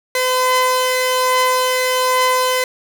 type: tone pair together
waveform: sawtooth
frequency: 509 / 1019.2 Hz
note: C5 / C6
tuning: -48 / -46 cents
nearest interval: octave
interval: 1202 cents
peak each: -13 dBFS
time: 0.15-2.64 s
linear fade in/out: 2 ms
effects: none